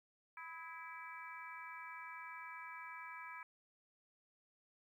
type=harmonic tone with a mistuned harmonic; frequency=330.6 Hz; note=E4; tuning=5 cents sharp; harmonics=3 / 4 / 5 / 6 / 7; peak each=-52 / -54 / -54 / -59 / -53 dBFS; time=0.37-3.43 s; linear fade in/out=2 ms; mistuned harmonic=4; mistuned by=-55 cents; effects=13-bit